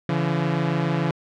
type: tone pair together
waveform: sawtooth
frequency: 142.11 / 169 Hz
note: C#3 / E3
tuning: +43 / +43 cents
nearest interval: minor third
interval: 300 cents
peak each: -20 / -19 dBFS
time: 0.09-1.11 s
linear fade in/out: 2 ms
effects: low-pass 3000 Hz 12 dB/octave